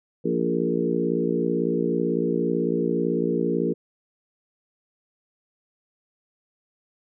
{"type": "harmonic tone with a mistuned harmonic", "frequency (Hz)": 58, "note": "A#1", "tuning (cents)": -8, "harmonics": [3, 4, 5, 6, 7, 8], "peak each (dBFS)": [-28, -28, -28, -28, -28, -28], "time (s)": [0.24, 3.74], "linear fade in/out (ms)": 20, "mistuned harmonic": 7, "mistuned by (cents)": 24, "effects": []}